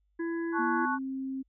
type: harmonic tone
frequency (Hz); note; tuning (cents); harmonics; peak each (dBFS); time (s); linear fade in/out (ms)
334.3; E4; +24; 1 / 3 / 5 / 6; -30 / -46 / -42 / -54; 0.19-0.86; 10
type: chord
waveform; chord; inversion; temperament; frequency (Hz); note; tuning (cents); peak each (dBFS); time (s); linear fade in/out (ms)
sine; F# minor; first; equal with one note detuned; 872.4 / 1108.7 / 1480; A5 / C#6 / F#6; -15 / 0 / 0; -32; 0.52-0.99; 50
type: tone with pitch glide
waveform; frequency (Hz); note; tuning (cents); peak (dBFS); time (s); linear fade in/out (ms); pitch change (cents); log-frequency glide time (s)
sine; 241.1 to 266; B3 to C4; -41 to +29; -32; 0.58-1.43; 20; +170; 0.75-0.97
effects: added 50 Hz sine -69 dBFS peak until 1.48 s